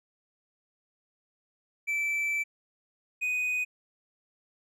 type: tone pair in turn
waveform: triangle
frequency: 2323 / 2492 Hz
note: D7 / D#7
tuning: -20 / +2 cents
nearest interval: minor second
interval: 122 cents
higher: second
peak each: -25 dBFS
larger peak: neither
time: 1.87-2.44 / 3.21-3.65 s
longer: first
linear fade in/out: 20 ms
effects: none